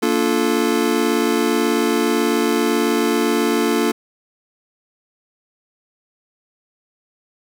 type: chord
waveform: square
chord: Bb major seventh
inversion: none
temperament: just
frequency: 233.1 / 291.4 / 349.6 / 437 Hz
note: Bb3 / D4 / F4 / A4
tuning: 0 / -13 / +2 / -12 cents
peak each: -22 dBFS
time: 0.02-3.92 s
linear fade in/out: 10 ms
effects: none